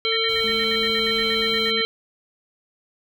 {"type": "harmonic tone", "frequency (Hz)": 449.2, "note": "A4", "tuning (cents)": 36, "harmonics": [1, 3, 5, 7, 9], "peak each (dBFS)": [-25, -31, -27, -24, -25], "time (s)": [0.05, 1.85], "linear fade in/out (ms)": 0}
{"type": "tone bursts", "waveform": "sine", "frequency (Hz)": 1846, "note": "A#6", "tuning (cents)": -17, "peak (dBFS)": -29, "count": 15, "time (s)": [0.12, 1.821], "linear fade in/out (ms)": 5, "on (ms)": 49, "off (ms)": 69}
{"type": "noise", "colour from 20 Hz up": "pink", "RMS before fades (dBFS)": -41, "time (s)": [0.28, 1.72], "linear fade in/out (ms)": 20}
{"type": "tone", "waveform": "sine", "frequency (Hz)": 217, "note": "A3", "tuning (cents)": -24, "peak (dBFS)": -31, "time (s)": [0.44, 1.81], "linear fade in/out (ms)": 0}
{"effects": []}